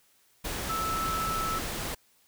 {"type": "tone in noise", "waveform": "sine", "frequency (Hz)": 1312, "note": "E6", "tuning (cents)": -9, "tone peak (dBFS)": -29, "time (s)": [0.69, 1.59], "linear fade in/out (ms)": 10, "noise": "pink", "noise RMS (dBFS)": -34, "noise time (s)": [0.44, 1.95], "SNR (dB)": 2, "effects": ["white hiss -65 dBFS RMS until 2.27 s"]}